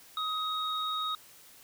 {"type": "tone pair together", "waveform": "sine", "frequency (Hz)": [1261, 3761], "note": ["D#6", "A#7"], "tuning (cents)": [23, 15], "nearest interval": "octave + perfect fifth", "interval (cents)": 1892, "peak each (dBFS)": [-32, -34], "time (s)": [0.17, 1.15], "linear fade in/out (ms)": 2, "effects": ["white hiss -55 dBFS RMS until 1.63 s"]}